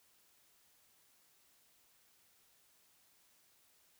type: silence
effects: white hiss -70 dBFS RMS until 3.99 s